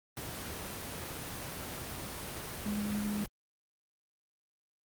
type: tone in noise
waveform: sine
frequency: 207.7 Hz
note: G#3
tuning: in tune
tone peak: -32 dBFS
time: 2.66-3.24 s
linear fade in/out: 0 ms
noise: pink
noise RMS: -40 dBFS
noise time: 0.17-3.26 s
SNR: +5 dB
effects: high-pass 60 Hz 12 dB/octave + Opus 24 kbps